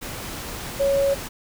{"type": "tone in noise", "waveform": "sine", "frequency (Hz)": 554.4, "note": "C#5", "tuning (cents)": 0, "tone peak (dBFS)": -17, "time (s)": [0.79, 1.15], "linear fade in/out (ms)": 20, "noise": "pink", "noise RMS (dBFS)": -33, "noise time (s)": [0.01, 1.29], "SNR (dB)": 13, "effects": []}